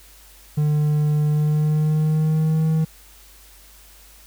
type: tone with pitch glide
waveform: triangle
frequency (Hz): 150 to 158.74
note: D3 to D#3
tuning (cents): +37 to +35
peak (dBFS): -14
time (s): 0.57-2.85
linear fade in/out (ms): 10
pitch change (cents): +98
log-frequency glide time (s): 1.29-2.66
effects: added 50 Hz sine -49 dBFS peak until 4.26 s + white hiss -49 dBFS RMS until 4.26 s